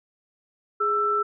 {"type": "tone pair together", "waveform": "sine", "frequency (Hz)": [415.3, 1329.2], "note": ["G#4", "E6"], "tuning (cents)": [0, 14], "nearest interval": "octave + minor sixth", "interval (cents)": 2014, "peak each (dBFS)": [-27, -21], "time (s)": [0.8, 1.23], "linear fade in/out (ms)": 10, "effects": []}